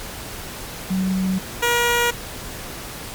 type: tone pair in turn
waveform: sine / 10% pulse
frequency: 187.9 / 477.3 Hz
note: F#3 / A#4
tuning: +27 / +41 cents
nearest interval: octave + major third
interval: 1614 cents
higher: second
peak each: -18 / -8 dBFS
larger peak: second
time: 0.9-1.39 / 1.62-2.11 s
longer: neither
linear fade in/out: 10 ms
effects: pink hiss -33 dBFS RMS until 3.14 s + MP3 96 kbps